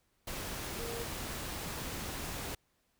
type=tone in noise; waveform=sine; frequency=466 Hz; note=A#4; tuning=1 cent flat; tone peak=-41 dBFS; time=0.79-1.04 s; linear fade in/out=5 ms; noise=pink; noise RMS=-40 dBFS; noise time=0.27-2.55 s; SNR=-4 dB; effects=pink hiss -75 dBFS RMS until 2.99 s